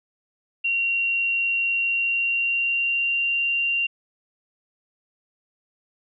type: tone with pitch glide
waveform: sine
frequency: 2752 to 2771 Hz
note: F7 to F7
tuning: -26 to -14 cents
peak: -20 dBFS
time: 0.64-3.87 s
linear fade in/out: 10 ms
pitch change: +12 cents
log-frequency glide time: 1.75-3.24 s
effects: none